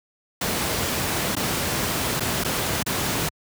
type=noise with dropouts; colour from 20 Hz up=pink; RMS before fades=-24 dBFS; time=0.41-3.29 s; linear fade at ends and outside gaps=5 ms; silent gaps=1.353-1.365 / 2.198-2.205 / 2.438-2.446 / 2.829-2.862 s; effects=high-pass 80 Hz 12 dB/octave